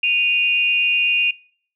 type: tone pair together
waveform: sine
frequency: 2477 / 2789 Hz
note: D#7 / F7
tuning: -8 / -3 cents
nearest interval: major second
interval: 205 cents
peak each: -18 dBFS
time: 0.03-1.31 s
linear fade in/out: 5 ms
effects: noise-tail reverb RT60 0.6 s tail -26 dB re dry